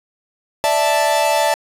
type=chord; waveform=45% pulse; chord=D suspended second; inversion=none; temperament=equal; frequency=587.3 / 659.3 / 880 Hz; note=D5 / E5 / A5; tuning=0 / 0 / 0 cents; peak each=-19 / -19 / -17 dBFS; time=0.64-1.54 s; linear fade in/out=0 ms; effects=resampled to 32000 Hz + 7-bit